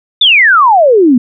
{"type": "exponential sweep", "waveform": "sine", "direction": "down", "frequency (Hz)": [3655, 231.2], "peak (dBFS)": -3, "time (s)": [0.21, 1.18], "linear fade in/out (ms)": 5, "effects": []}